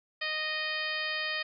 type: harmonic tone with a mistuned harmonic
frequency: 620 Hz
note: D#5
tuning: 6 cents flat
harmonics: 1 / 2 / 3 / 4 / 5 / 6 / 7 / 8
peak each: -42 / -42 / -34 / -37 / -39 / -43 / -42 / -41 dBFS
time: 0.21-1.43 s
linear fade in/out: 10 ms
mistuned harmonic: 8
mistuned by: -34 cents
effects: none